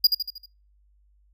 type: tone with echo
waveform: square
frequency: 4864 Hz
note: D#8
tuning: 40 cents flat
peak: -13 dBFS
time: 0.04-0.07 s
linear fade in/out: 5 ms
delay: 78 ms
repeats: 5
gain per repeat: -6 dB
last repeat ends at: 0.46 s
effects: noise-tail reverb RT60 0.4 s tail -25 dB re dry + added 50 Hz sine -58 dBFS peak until 1.33 s